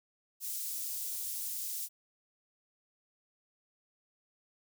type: high-pass noise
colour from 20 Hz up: white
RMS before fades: -38 dBFS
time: 0.4-1.89 s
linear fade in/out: 50 ms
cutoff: 6500 Hz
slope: 12 dB/octave
effects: none